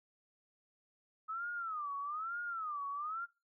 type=tone with vibrato; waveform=sine; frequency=1265 Hz; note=D#6; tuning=28 cents sharp; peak=-37 dBFS; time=1.28-3.26 s; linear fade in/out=20 ms; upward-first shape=sine; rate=1.1 Hz; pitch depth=210 cents each way; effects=noise-tail reverb RT60 0.3 s tail -23 dB re dry